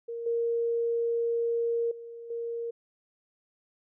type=tone with level steps; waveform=sine; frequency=466.2 Hz; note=A#4; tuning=in tune; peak=-33 / -25 / -40 / -31 dBFS; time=0.08-2.71 s; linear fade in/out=10 ms; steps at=0.26 / 1.91 / 2.3 s; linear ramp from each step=5 ms; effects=none